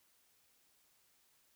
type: silence
effects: white hiss -72 dBFS RMS until 1.55 s